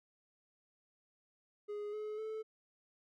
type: tone with pitch steps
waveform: triangle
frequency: 415.3 / 426 / 437 Hz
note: G#4 / G#4 / A4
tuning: 0 / +44 / -12 cents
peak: -37 dBFS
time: 1.68-2.43 s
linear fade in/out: 20 ms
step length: 250 ms
effects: none